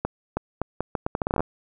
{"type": "accelerating click train", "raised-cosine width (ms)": 1, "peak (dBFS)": -10, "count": 15, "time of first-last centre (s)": [0.05, 1.405], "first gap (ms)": 320, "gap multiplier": 0.77, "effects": []}